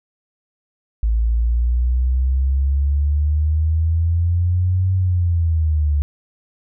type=exponential two-way sweep; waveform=sine; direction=up then down; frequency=54.7 to 94.2 to 71.8 Hz; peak=-14 dBFS; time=1.03-6.02 s; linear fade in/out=0 ms; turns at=4.94 s; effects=none